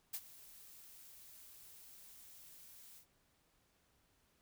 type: noise with ADSR envelope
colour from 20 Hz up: blue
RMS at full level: -40 dBFS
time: 0.13-3.06 s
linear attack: 13 ms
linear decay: 53 ms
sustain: -18 dB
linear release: 88 ms
effects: pink hiss -75 dBFS RMS until 4.41 s